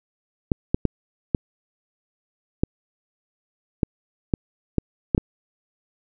clicks, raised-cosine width 3 ms, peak -5 dBFS, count 10, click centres 0.518 / 0.745 / 0.853 / 1.348 / 2.635 / 3.832 / 4.338 / 4.783 / 5.148 / 5.179 s, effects none

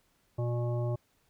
harmonic tone with a mistuned harmonic, 120 Hz, B2, 49 cents flat, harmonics 1 / 3 / 5 / 7 / 9, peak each -29 / -38 / -38 / -47 / -49 dBFS, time 0.38-0.96 s, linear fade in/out 10 ms, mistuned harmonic 9, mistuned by +21 cents, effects pink hiss -71 dBFS RMS until 1.29 s

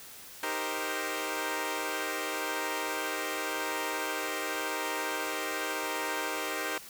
10% pulse chord, C minor seventh, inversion first, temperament equal, 311.1 / 392 / 466.2 / 523.3 Hz, Eb4 / G4 / Bb4 / C5, 0 / 0 / 0 / 0 cents, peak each -29 dBFS, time 0.43-6.78 s, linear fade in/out 2 ms, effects white hiss -48 dBFS RMS until 6.89 s

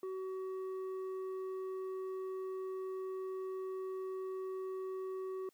square tone with low-pass filter, 377.4 Hz, F#4, 34 cents sharp, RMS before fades -41 dBFS, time 0.03-5.49 s, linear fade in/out 2 ms, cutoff 780 Hz, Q 4.3, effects white hiss -74 dBFS RMS until 5.53 s + high-pass 150 Hz 12 dB/octave

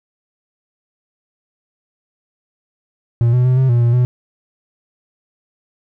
triangle tone with pitch steps, 117.8 / 124.5 / 127.4 / 131.5 / 119.6 / 118.6 / 124.1 Hz, A#2 / B2 / C3 / C3 / A#2 / A#2 / B2, +19 / +14 / -46 / +9 / +45 / +30 / +9 cents, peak -8 dBFS, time 3.21-4.05 s, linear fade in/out 0 ms, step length 120 ms, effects none

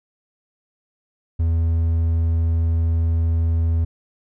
triangle tone, 82.4 Hz, E2, in tune, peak -14 dBFS, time 1.39-3.85 s, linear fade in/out 10 ms, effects none

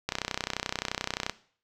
click train, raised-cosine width 0.2 ms, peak -11 dBFS, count 39, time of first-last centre 0.09-1.296 s, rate 31.5 Hz, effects noise-tail reverb RT60 0.5 s tail -17 dB re dry

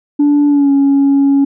sine tone with pitch glide, 290.5 to 277.9 Hz, D4 to C#4, -19 to +4 cents, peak -5 dBFS, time 0.19-1.45 s, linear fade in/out 10 ms, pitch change -77 cents, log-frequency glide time 0.48-0.71 s, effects tanh soft clip ceiling -5 dBFS

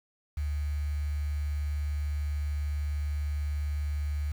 sine tone with quantisation, 73.42 Hz, D2, in tune, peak -28 dBFS, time 0.37-4.32 s, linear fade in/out 5 ms, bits 8, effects none

